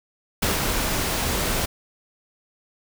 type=noise with ADSR envelope; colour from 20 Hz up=pink; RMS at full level=-21 dBFS; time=0.42-1.66 s; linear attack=8 ms; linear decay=150 ms; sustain=-3 dB; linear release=11 ms; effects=none